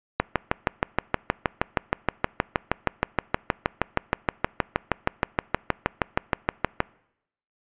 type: click train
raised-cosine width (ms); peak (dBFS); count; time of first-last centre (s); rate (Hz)
0.5; -4; 43; 0.2-6.804; 6.36
effects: noise-tail reverb RT60 0.8 s tail -24 dB re dry + resampled to 8000 Hz